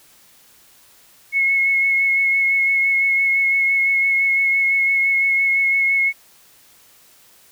sine tone with vibrato, 2182 Hz, C#7, 28 cents flat, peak -14 dBFS, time 1.32-6.13 s, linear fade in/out 50 ms, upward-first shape sine, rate 5.9 Hz, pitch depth 17 cents each way, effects white hiss -51 dBFS RMS until 7.51 s

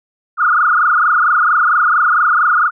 sine tone with frequency modulation, 1327 Hz, E6, 11 cents sharp, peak -9 dBFS, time 0.37-2.71 s, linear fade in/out 50 ms, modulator 24.4 Hz, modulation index 5.5, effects none

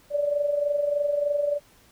sine tone with amplitude modulation, 581 Hz, D5, 19 cents flat, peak -19 dBFS, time 0.1-1.6 s, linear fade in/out 50 ms, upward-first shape sine, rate 23.3 Hz, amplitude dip 60%, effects pink hiss -57 dBFS RMS until 1.91 s

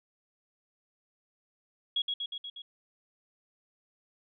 sine tone with echo, 3322 Hz, G#7, in tune, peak -26 dBFS, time 1.96-2.02 s, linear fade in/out 5 ms, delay 120 ms, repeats 5, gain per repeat -3 dB, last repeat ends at 2.62 s, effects none

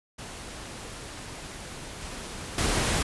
pink noise with level steps, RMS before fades -40 / -38 / -26 dBFS, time 0.18-3.03 s, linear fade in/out 10 ms, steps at 2.01 / 2.58 s, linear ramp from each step 2 ms, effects resampled to 24000 Hz

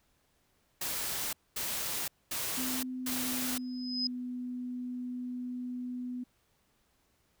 white noise bursts, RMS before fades -35 dBFS, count 4, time 0.81-3.58 s, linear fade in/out 5 ms, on 520 ms, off 230 ms
sine tone with pitch glide, 255.3 to 248.5 Hz, C4 to B3, -42 to +11 cents, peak -35 dBFS, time 2.57-6.24 s, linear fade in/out 10 ms, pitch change -47 cents, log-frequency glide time 2.91-4.09 s
sine tone with exponential growth, 5050 Hz, D#8, 25 cents sharp, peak -27 dBFS, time 3.47-4.07 s, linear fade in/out 2 ms, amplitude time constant 130 ms
effects pink hiss -72 dBFS RMS until 7.4 s

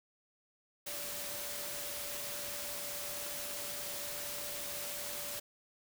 sine tone in noise, 581 Hz, D5, 19 cents flat, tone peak -49 dBFS, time 0.86-5.4 s, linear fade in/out 10 ms, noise white, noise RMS -41 dBFS, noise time 0.86-5.4 s, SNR -11 dB, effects none

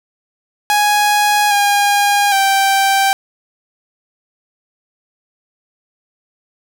sawtooth tone with pitch steps, 831 / 813 / 782 Hz, G#5 / G#5 / G5, +1 / -37 / -4 cents, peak -7 dBFS, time 0.7-3.13 s, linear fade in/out 0 ms, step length 810 ms, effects none

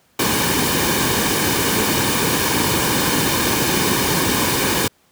pink noise with comb filter, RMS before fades -18 dBFS, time 0.19-4.88 s, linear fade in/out 5 ms, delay 1.5 ms, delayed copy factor -0.55, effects pink hiss -58 dBFS RMS until 5.11 s + high-pass 80 Hz 12 dB/octave

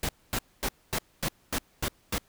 pink noise bursts, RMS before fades -29 dBFS, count 8, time 0.03-2.182 s, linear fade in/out 2 ms, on 59 ms, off 240 ms, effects pink hiss -64 dBFS RMS until 2.28 s

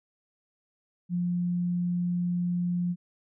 sine tone, 176.2 Hz, F3, 16 cents sharp, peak -25 dBFS, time 1.09-2.96 s, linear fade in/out 50 ms, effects none

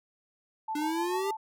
sine tone with tremolo, 879 Hz, A5, 2 cents flat, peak -29 dBFS, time 0.68-1.37 s, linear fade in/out 5 ms, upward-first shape triangle, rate 6.8 Hz, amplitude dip 75%
square exponential sweep, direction up, 293.7 to 403.7 Hz, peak -30 dBFS, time 0.75-1.31 s, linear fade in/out 5 ms
effects none

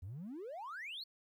triangle exponential sweep, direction up, 82.41 to 4515 Hz, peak -40 dBFS, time 0.02-1.04 s, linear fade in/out 10 ms, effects tanh soft clip ceiling -39 dBFS + 13-bit

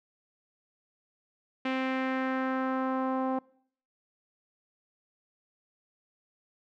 sawtooth tone with low-pass filter sweep, 261.6 Hz, C4, in tune, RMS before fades -30 dBFS, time 1.65-3.39 s, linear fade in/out 5 ms, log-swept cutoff 2600 to 900 Hz, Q 2, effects noise-tail reverb RT60 0.6 s tail -24 dB re dry

